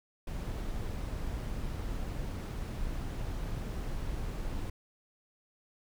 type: noise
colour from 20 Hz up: brown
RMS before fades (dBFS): -36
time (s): 0.27-4.7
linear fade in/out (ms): 5
effects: none